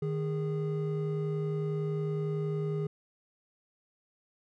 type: tone pair together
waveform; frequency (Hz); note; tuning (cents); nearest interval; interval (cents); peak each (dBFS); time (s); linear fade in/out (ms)
triangle; 154.03 / 411.2; D#3 / G#4; -17 / -17; octave + perfect fourth; 1700; -29 / -32; 0.02-2.87; 5
effects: none